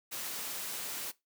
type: high-pass noise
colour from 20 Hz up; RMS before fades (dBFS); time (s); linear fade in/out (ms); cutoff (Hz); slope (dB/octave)
white; -39; 0.11-1.12; 20; 170; 12
effects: noise-tail reverb RT60 0.2 s tail -20 dB re dry